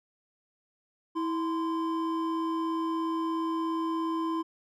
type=tone pair together; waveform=triangle; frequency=326 / 1035 Hz; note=E4 / C6; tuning=-19 / -19 cents; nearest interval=octave + minor sixth; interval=2000 cents; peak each=-27 / -31 dBFS; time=1.15-4.43 s; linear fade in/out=20 ms; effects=none